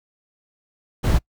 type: noise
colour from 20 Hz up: brown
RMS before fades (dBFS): -17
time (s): 1.03-1.19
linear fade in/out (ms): 20
effects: noise-tail reverb RT60 0.1 s tail -25 dB re dry